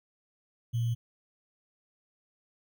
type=tone with sample-and-hold; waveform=sine; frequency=117.2 Hz; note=A#2; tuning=10 cents sharp; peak=-26 dBFS; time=0.73-0.95 s; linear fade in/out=20 ms; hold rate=3150 Hz; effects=none